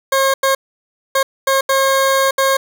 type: tone bursts at uneven times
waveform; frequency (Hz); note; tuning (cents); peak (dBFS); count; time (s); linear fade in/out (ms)
20% pulse; 539; C#5; -49; -7; 6; 0.12-0.34 / 0.43-0.55 / 1.15-1.23 / 1.47-1.61 / 1.69-2.31 / 2.38-2.57; 5
effects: none

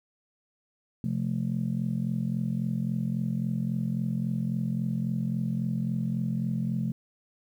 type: chord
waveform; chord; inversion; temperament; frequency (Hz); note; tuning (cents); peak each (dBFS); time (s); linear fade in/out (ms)
sine; F major; second; just; 130.96 / 174.61 / 218.3; C3 / F3 / A3; +2 / 0 / -13; -30; 1.04-6.92; 2
effects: tanh soft clip ceiling -18 dBFS + 10-bit

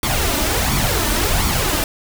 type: noise with flanger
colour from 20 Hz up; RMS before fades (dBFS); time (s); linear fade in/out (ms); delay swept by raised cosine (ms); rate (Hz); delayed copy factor
pink; -18; 0.03-1.84; 2; 0.87 to 3.37; 1.4; +0.6
effects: none

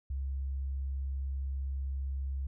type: tone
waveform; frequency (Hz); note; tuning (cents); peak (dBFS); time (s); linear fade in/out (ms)
sine; 67.6; C#2; -43; -32; 0.1-2.47; 5
effects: none

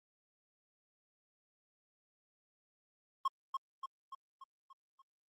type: tone with echo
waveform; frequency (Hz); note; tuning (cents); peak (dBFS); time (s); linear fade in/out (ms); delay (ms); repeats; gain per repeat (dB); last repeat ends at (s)
triangle; 1075; C6; +47; -27; 3.25-3.28; 5; 290; 6; -5; 5.02
effects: Opus 32 kbps

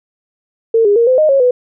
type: tone with pitch steps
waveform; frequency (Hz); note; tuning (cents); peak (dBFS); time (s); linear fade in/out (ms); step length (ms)
sine; 454 / 408.3 / 466.7 / 513 / 617 / 547 / 496.8; A#4 / G#4 / A#4 / C5 / D#5 / C#5 / B4; -46 / -29 / +2 / -34 / -15 / -23 / +10; -7; 0.74-1.51; 5; 110
effects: none

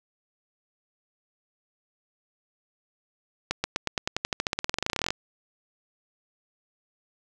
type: accelerating click train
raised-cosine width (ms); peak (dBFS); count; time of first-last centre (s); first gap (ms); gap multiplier
0.2; -8; 28; 3.51-5.105; 130; 0.93
effects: none

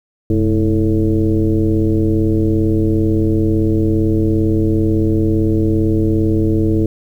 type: tone with frequency modulation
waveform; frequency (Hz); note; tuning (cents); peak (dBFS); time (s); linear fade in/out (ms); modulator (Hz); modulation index
sine; 211.1; G#3; +29; -11; 0.3-6.86; 2; 115; 1.8
effects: 8-bit

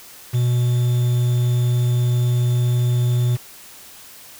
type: tone with quantisation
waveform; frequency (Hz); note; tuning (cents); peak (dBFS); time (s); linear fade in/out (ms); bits
triangle; 122.2; B2; -18; -13; 0.33-3.37; 20; 6
effects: white hiss -42 dBFS RMS until 4.39 s

